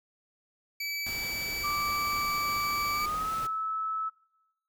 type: tone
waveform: 25% pulse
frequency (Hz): 2300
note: D7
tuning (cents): -37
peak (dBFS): -28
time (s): 0.8-3.06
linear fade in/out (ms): 5
type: noise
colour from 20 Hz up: pink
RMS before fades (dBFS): -42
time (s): 1.06-3.47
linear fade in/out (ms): 5
type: tone with pitch glide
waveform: sine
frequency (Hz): 1174.7 to 1303.4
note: D6 to E6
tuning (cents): 0 to -20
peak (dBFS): -29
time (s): 1.63-4.1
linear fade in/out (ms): 20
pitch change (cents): +180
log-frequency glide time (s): 2.92-3.32
effects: noise-tail reverb RT60 0.9 s tail -20 dB re dry